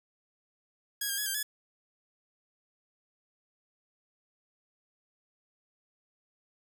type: tone with pitch steps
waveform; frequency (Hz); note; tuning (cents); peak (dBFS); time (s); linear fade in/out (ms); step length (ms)
5% pulse; 1654 / 1607 / 1680 / 1583 / 1703; G#6 / G6 / G#6 / G6 / G#6; -8 / +43 / +19 / +17 / +43; -20; 1.01-1.43; 5; 84
effects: none

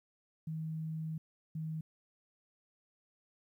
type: tone pair in turn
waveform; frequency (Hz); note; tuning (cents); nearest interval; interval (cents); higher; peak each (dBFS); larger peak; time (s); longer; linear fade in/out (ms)
sine; 158.8 / 158.24; D#3 / D#3; +36 / +30; unison; 6; first; -36 / -36; neither; 0.47-1.18 / 1.55-1.81; first; 5
effects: 12-bit

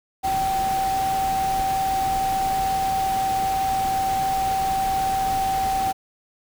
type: tone in noise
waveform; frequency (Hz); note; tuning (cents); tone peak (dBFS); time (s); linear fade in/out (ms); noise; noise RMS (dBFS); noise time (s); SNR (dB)
sine; 771; G5; -29; -20; 0.23-5.93; 20; pink; -32; 0.23-5.93; +9
effects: none

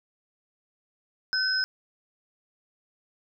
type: tone pair together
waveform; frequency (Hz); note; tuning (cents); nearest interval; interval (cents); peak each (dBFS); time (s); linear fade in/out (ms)
sine; 1522 / 5119; F#6 / D#8; +48 / +48; octave + major sixth; 2100; -26; 1.33-1.64; 0
effects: none

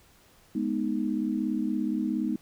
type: chord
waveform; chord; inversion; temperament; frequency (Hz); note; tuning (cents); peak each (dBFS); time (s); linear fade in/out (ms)
sine; G# minor; none; equal with one note detuned; 209.8 / 246.9 / 311.1; G#3 / B3 / D#4; +18 / 0 / 0; -30; 0.55-2.36; 5
effects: pink hiss -59 dBFS RMS until 2.41 s

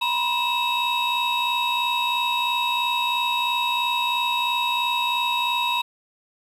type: tone cluster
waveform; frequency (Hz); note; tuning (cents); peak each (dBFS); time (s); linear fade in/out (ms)
triangle; 960 / 1023 / 2627 / 3784; B5 / C6 / E7 / A#7; -49 / -39 / -7 / +25; -22 / -27 / -25 / -24; 0.01-5.82; 10
effects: tanh soft clip ceiling -11 dBFS + 9-bit

